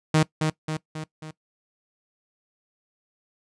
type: tone with echo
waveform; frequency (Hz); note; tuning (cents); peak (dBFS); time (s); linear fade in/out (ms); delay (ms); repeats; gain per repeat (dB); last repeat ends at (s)
sawtooth; 156.1; D#3; +6; -12; 0.14-0.23; 5; 270; 4; -5; 1.31
effects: noise-tail reverb RT60 0.1 s tail -20 dB re dry + resampled to 22050 Hz